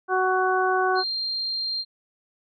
harmonic tone, 372.8 Hz, F#4, 13 cents sharp, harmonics 1 / 2 / 3 / 4, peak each -24 / -24 / -26 / -26 dBFS, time 0.08-1.04 s, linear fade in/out 50 ms
sine tone, 4186 Hz, C8, in tune, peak -25 dBFS, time 0.95-1.85 s, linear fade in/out 50 ms
effects none

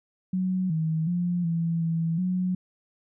sine tone with pitch steps, 185.3 / 159.5 / 175.9 / 166.5 / 164.5 / 182.9 Hz, F#3 / D#3 / F3 / E3 / E3 / F#3, +3 / +43 / +13 / +18 / -3 / -20 cents, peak -23 dBFS, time 0.33-2.55 s, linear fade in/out 5 ms, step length 370 ms, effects none

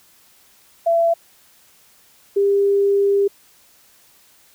sine tone pair in turn, 672 / 399.6 Hz, E5 / G4, +33 / +33 cents, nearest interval major sixth, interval 900 cents, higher first, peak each -13 dBFS, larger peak neither, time 0.86-1.14 / 2.36-3.28 s, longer second, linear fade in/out 10 ms, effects white hiss -53 dBFS RMS until 4.54 s

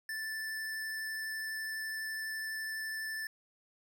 square tone with vibrato, 1760 Hz, A6, in tune, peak -37 dBFS, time 0.09-3.27 s, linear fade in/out 2 ms, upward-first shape triangle, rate 12 Hz, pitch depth 11 cents each way, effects none

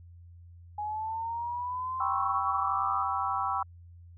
sine linear sweep, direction up, 830.6 to 1225 Hz, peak -31 dBFS, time 0.78-3.03 s, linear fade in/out 5 ms
sine chord, C# half-diminished seventh, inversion second, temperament equal with one note detuned, 784 / 987.8 / 1119.7 / 1318.5 Hz, G5 / B5 / C#6 / E6, 0 / 0 / +17 / 0 cents, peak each -33 dBFS, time 2-3.63 s, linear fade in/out 5 ms
effects added 86 Hz sine -48 dBFS peak until 4.17 s

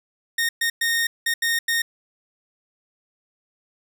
sawtooth tone bursts at uneven times, 1847 Hz, A#6, 16 cents flat, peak -16 dBFS, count 6, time 0.38-0.49 / 0.61-0.7 / 0.81-1.07 / 1.26-1.34 / 1.42-1.59 / 1.68-1.82 s, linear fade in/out 5 ms, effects none

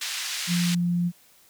white band-pass noise, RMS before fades -31 dBFS, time 0.01-0.75 s, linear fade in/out 5 ms, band 1800 to 5500 Hz, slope 12 dB/octave
sine tone, 174.61 Hz, F3, in tune, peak -21 dBFS, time 0.47-1.12 s, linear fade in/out 50 ms
effects white hiss -57 dBFS RMS until 1.49 s

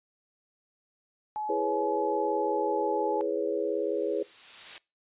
sine tone, 852 Hz, G#5, 44 cents sharp, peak -30 dBFS, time 1.36-3.21 s, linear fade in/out 0 ms
sine chord, C# minor seventh, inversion first, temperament equal, 329.6 / 415.3 / 493.9 / 554.4 Hz, E4 / G#4 / B4 / C#5, 0 / 0 / 0 / 0 cents, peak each -34 / -30 / -32 / -33 dBFS, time 1.49-4.23 s, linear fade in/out 5 ms
blue noise with exponential growth, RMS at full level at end -33 dBFS, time 3.26-4.78 s, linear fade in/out 0 ms, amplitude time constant 330 ms
effects noise-tail reverb RT60 0.3 s tail -24 dB re dry + resampled to 8000 Hz

